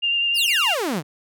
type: tone with vibrato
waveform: sine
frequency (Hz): 2794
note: F7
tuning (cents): 0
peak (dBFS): -18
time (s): 0.02-0.75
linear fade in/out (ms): 20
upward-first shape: sine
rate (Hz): 10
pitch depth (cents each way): 17
type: exponential sweep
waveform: sawtooth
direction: down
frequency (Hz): 5680 to 134.6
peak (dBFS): -18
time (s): 0.34-1.03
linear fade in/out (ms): 50
effects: none